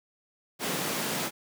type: high-pass noise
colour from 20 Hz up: pink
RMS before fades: -31 dBFS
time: 0.59-1.31 s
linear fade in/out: 50 ms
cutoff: 160 Hz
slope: 24 dB/octave
effects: none